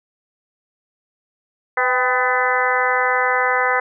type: harmonic tone with a mistuned harmonic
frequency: 251.5 Hz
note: B3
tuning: 32 cents sharp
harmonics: 2 / 3 / 4 / 5 / 6 / 7 / 8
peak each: -23 / -23 / -23 / -23 / -23 / -23 / -23 dBFS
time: 1.77-3.8 s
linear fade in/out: 5 ms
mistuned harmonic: 3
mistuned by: +53 cents
effects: none